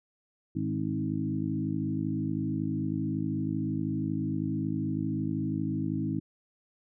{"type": "harmonic tone with a mistuned harmonic", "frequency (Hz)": 52.7, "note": "G#1", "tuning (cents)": 26, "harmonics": [2, 3, 4, 5, 6], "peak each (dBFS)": [-36, -33, -36, -34, -34], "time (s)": [0.55, 6.2], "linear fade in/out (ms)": 10, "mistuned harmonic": 5, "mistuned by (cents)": 22, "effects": []}